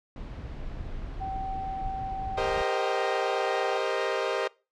brown noise, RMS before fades -37 dBFS, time 0.16-2.62 s, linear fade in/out 2 ms
sine tone, 769 Hz, G5, 33 cents flat, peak -31 dBFS, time 1.2-3.79 s, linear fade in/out 20 ms
sawtooth chord, C minor seventh, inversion second, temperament equal with one note detuned, 398.6 / 466.2 / 523.3 / 622.3 Hz, G4 / Bb4 / C5 / Eb5, +29 / 0 / 0 / 0 cents, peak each -28 dBFS, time 2.37-4.48 s, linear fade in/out 10 ms
effects noise-tail reverb RT60 0.3 s tail -23 dB re dry + low-pass 4000 Hz 12 dB/octave

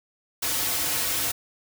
white noise with comb filter, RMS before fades -26 dBFS, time 0.42-1.32 s, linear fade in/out 10 ms, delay 5 ms, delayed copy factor -0.95, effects none

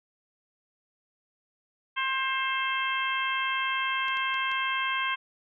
harmonic tone, 530 Hz, C5, 22 cents sharp, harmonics 2 / 3 / 4 / 5 / 6, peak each -30 / -32 / -33 / -34 / -35 dBFS, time 1.96-5.16 s, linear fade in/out 20 ms
clicks, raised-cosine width 0.2 ms, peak -28 dBFS, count 4, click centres 4.083 / 4.171 / 4.342 / 4.516 s
effects none

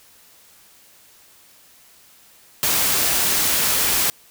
white noise, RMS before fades -19 dBFS, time 2.63-4.1 s, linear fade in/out 0 ms, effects white hiss -51 dBFS RMS until 4.3 s

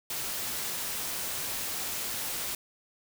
white noise, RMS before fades -34 dBFS, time 0.1-2.55 s, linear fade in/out 2 ms, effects none

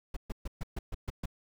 brown noise bursts, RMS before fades -34 dBFS, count 8, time 0.14-1.258 s, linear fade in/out 5 ms, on 26 ms, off 130 ms, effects none

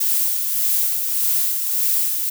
violet noise with tremolo, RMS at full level -18 dBFS, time 0-2.3 s, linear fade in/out 10 ms, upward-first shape sine, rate 1.7 Hz, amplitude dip 40%, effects none

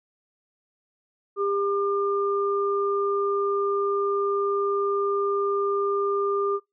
sine tone pair together, 400.5 / 1200 Hz, G4 / D6, +37 / +37 cents, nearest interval octave + perfect fifth, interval 1900 cents, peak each -23 / -27 dBFS, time 1.36-6.6 s, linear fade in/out 50 ms, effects noise-tail reverb RT60 0.2 s tail -26 dB re dry

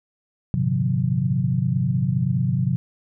sine tone cluster, 101.1 / 115.2 / 130.6 / 152.6 / 180.3 Hz, G#2 / A#2 / C3 / D#3 / F#3, -46 / -20 / -3 / -33 / -45 cents, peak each -29 / -30 / -21 / -28 / -24 dBFS, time 0.54-2.76 s, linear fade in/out 0 ms, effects none

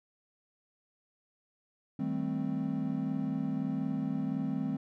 triangle chord, A half-diminished seventh, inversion second, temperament equal with one note detuned, 158.65 / 196 / 220 / 261.6 Hz, Eb3 / G3 / A3 / C4, +34 / 0 / 0 / 0 cents, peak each -35 / -35 / -35 / -32 dBFS, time 1.99-4.77 s, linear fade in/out 5 ms, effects none

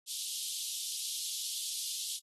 pink high-pass noise, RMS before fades -38 dBFS, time 0.06-2.2 s, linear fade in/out 50 ms, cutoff 3200 Hz, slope 48 dB/octave, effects AAC 32 kbps

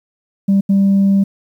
sine tone bursts at uneven times, 196.6 Hz, G3, 5 cents sharp, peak -7 dBFS, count 2, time 0.48-0.61 / 0.69-1.24 s, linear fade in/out 10 ms, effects tanh soft clip ceiling -7 dBFS + 8-bit

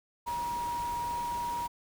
sine tone in noise, 953 Hz, A#5, 38 cents sharp, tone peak -31 dBFS, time 0.26-1.68 s, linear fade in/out 20 ms, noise pink, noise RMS -44 dBFS, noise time 0.26-1.68 s, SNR +10 dB, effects none

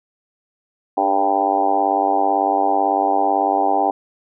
harmonic tone with a mistuned harmonic, 98 Hz, G2, in tune, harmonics 3 / 4 / 5 / 6 / 7 / 8 / 9 / 10, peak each -25 / -26 / -29 / -26 / -23 / -17 / -25 / -29 dBFS, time 0.97-3.91 s, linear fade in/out 5 ms, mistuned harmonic 4, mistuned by +24 cents, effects none

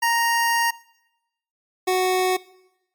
25% pulse tone pair in turn, 932.3 / 370 Hz, A#5 / F#4, 0 / 0 cents, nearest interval octave + major third, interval 1600 cents, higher first, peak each -14 dBFS, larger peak neither, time 0.02-0.71 / 1.87-2.37 s, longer first, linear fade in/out 10 ms, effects noise-tail reverb RT60 0.9 s tail -21 dB re dry + MP3 96 kbps

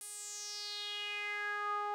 sawtooth tone with band-pass filter sweep, 413.4 Hz, G#4, 8 cents flat, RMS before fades -40 dBFS, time 0.01-1.94 s, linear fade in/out 0 ms, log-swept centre 10000 to 950 Hz, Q 4.9, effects none

